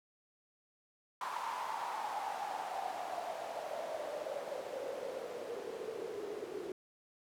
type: noise with band-pass filter sweep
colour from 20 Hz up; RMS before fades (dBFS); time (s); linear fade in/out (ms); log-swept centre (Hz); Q
white; -41; 1.21-6.72; 2; 1000 to 380; 7.4
effects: none